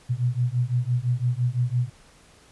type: beating tone pair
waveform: sine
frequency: 120.2 / 126.1 Hz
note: B2 / B2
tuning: -46 / +36 cents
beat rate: 5.9 Hz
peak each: -24 dBFS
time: 0.09-1.9 s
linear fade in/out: 20 ms
effects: pink hiss -54 dBFS RMS until 2.51 s + resampled to 24000 Hz